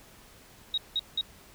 sine tone bursts, 3796 Hz, A#7, 31 cents sharp, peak -25 dBFS, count 3, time 0.74-1.211 s, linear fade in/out 2 ms, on 37 ms, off 180 ms, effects pink hiss -54 dBFS RMS until 1.54 s

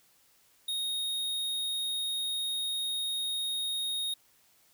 square tone, 3729 Hz, A#7, in tune, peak -31 dBFS, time 0.68-4.14 s, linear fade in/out 5 ms, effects white hiss -65 dBFS RMS until 4.73 s

